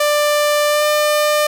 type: tone with pitch glide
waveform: sawtooth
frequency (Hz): 592 to 599.9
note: D5 to D5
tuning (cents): +14 to +37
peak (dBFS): -9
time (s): 0-1.47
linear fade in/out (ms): 5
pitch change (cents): +23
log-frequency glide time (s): 0.68-0.87
effects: none